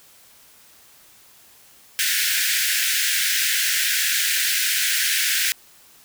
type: high-pass noise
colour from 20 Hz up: pink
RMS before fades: -21 dBFS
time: 1.99-5.52 s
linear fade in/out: 0 ms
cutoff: 1500 Hz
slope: 96 dB/octave
effects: white hiss -51 dBFS RMS until 6.04 s